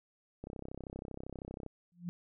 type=click train; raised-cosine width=2 ms; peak=-29 dBFS; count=41; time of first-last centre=0.44-1.663 s; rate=32.7 Hz
type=tone with exponential growth; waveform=sine; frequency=174.61 Hz; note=F3; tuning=in tune; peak=-33 dBFS; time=1.92-2.09 s; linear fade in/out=0 ms; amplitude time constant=36 ms
effects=none